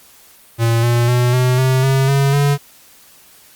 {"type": "tone with pitch steps", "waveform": "square", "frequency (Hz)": [115.6, 119.12, 122.76, 126.5, 130.36, 134.33, 138.43, 142.65], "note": ["A#2", "A#2", "B2", "B2", "C3", "C3", "C#3", "C#3"], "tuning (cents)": [-14, 38, -10, 42, -6, 46, -2, 50], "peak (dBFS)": -12, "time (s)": [0.58, 2.58], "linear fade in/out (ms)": 50, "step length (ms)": 250, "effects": ["white hiss -46 dBFS RMS until 3.55 s", "Opus 48 kbps"]}